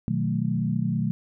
sine chord, B dominant seventh, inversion none, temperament equal, 123.47 / 155.56 / 185 / 220 Hz, B2 / D#3 / F#3 / A3, 0 / 0 / 0 / 0 cents, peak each -28 dBFS, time 0.08-1.11 s, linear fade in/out 0 ms, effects none

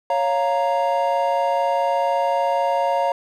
triangle chord, Bb minor, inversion first, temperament equal, 554.4 / 698.5 / 932.3 Hz, Db5 / F5 / Bb5, 0 / 0 / 0 cents, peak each -20 dBFS, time 0.1-3.12 s, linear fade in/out 2 ms, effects none

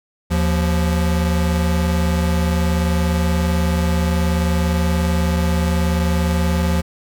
square tone pair together, 77.78 / 174.61 Hz, D#2 / F3, 0 / 0 cents, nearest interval octave + major second, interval 1400 cents, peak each -18 / -20 dBFS, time 0.3-6.82 s, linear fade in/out 20 ms, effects none

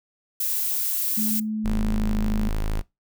violet noise, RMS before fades -25 dBFS, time 0.4-1.4 s, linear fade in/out 5 ms
sine tone with pitch glide, 216.2 to 213.8 Hz, A3 to A3, -30 to -49 cents, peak -24 dBFS, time 1.17-2.49 s, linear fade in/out 10 ms, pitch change -19 cents, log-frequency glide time 1.91-2.1 s
square tone, 26.47 Hz, G#0, 34 cents sharp, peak -23 dBFS, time 1.64-2.82 s, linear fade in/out 20 ms
effects noise-tail reverb RT60 0.2 s tail -21 dB re dry

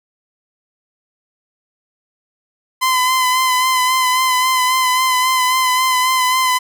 sawtooth tone with vibrato, 1022 Hz, C6, 41 cents flat, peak -9 dBFS, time 2.81-6.59 s, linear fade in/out 20 ms, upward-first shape sine, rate 3.7 Hz, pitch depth 28 cents each way, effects none

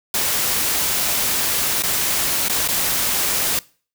white noise with dropouts, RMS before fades -20 dBFS, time 0.14-3.59 s, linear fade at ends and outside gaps 2 ms, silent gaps 1.823-1.835 / 2.484-2.496 / 2.677-2.686 s, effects noise-tail reverb RT60 0.4 s tail -22 dB re dry

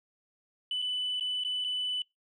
sine tone with dropouts, 2992 Hz, F#7, 19 cents sharp, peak -28 dBFS, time 0.71-2.02 s, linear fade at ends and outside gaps 2 ms, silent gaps 0.819-0.823 / 1.198-1.208 / 1.437-1.448 / 1.642-1.646 s, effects noise-tail reverb RT60 0.2 s tail -26 dB re dry + tanh soft clip ceiling -26 dBFS

